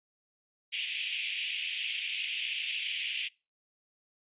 pink band-pass noise, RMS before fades -35 dBFS, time 0.72-3.29 s, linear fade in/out 20 ms, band 2400 to 3300 Hz, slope 48 dB/octave, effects noise-tail reverb RT60 0.3 s tail -25 dB re dry + resampled to 8000 Hz

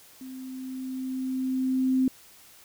sine tone with level ramp, 260 Hz, C4, 11 cents flat, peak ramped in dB -38 to -19 dBFS, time 0.21-2.08 s, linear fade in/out 2 ms, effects white hiss -53 dBFS RMS until 2.64 s

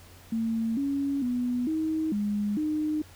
sine tone with pitch steps, 226.1 / 279 / 246.1 / 315.9 / 206.4 / 305.9 Hz, A3 / C#4 / B3 / D#4 / G#3 / D#4, +47 / +11 / -6 / +26 / -10 / -29 cents, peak -25 dBFS, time 0.32-3.02 s, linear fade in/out 5 ms, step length 450 ms, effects added 90 Hz sine -52 dBFS peak until 3.15 s + pink hiss -53 dBFS RMS until 3.15 s

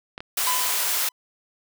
clicks, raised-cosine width 0.3 ms, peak -18 dBFS, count 2, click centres 0.179 / 0.205 s
white high-pass noise, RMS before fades -24 dBFS, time 0.37-1.09 s, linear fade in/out 5 ms, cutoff 580 Hz, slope 12 dB/octave
45% pulse tone with exponential decay, 1005 Hz, B5, 30 cents sharp, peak -22 dBFS, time 0.47-1.12 s, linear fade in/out 1 ms, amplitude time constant 140 ms
effects none

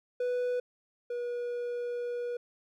triangle tone pair in turn, 493.9 / 483.2 Hz, B4 / B4, 0 / -38 cents, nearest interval unison, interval 38 cents, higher first, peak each -26 / -30 dBFS, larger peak first, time 0.2-0.6 / 1.1-2.37 s, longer second, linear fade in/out 5 ms, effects none

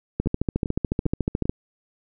two click trains, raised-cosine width 3 ms, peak -9 / -14 dBFS, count 19 / 4, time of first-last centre 0.2-1.495 / 0.26-1.455 s, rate 13.9 / 2.51 Hz, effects none

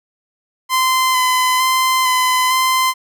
sawtooth tone with vibrato, 1026 Hz, C6, 34 cents flat, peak -9 dBFS, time 0.69-2.94 s, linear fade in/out 50 ms, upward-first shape square, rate 1.1 Hz, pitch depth 15 cents each way, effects none

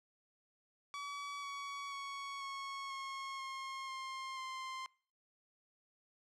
sawtooth tone with pitch steps, 1140 / 1126.3 / 1112.7 / 1099.3 / 1086 / 1072.9 / 1060 / 1047.2 Hz, C#6 / C#6 / C#6 / C#6 / C#6 / C6 / C6 / C6, +48 / +27 / +6 / -15 / -36 / +43 / +22 / +1 cents, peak -38 dBFS, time 0.94-4.86 s, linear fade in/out 0 ms, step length 490 ms, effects noise-tail reverb RT60 0.5 s tail -25 dB re dry + low-pass 6000 Hz 12 dB/octave

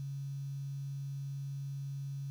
sine tone with quantisation, 138.59 Hz, C#3, in tune, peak -37 dBFS, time 0-2.3 s, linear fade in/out 0 ms, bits 10, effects none

